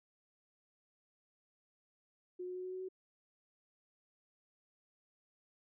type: tone with pitch steps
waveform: sine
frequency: 361.6 / 364.1 / 366.6 / 369.2 / 371.8 / 374.4 Hz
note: F#4 / F#4 / F#4 / F#4 / F#4 / F#4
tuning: -40 / -28 / -16 / -4 / +8 / +20 cents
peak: -40 dBFS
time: 2.39-2.888 s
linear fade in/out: 10 ms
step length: 83 ms
effects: none